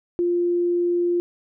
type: tone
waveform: sine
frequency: 349.2 Hz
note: F4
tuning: in tune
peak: -18 dBFS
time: 0.19-1.2 s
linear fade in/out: 0 ms
effects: none